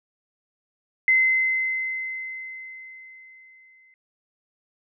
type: tone with exponential decay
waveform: sine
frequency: 2058 Hz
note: C7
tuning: 29 cents flat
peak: -14 dBFS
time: 1.08-3.94 s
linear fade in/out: 1 ms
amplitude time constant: 620 ms
effects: none